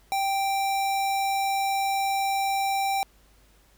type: tone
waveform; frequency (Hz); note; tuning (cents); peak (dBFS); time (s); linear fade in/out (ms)
square; 784; G5; 0; -24; 0.12-3.03; 0
effects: added 50 Hz sine -58 dBFS peak until 3.77 s + pink hiss -61 dBFS RMS until 3.77 s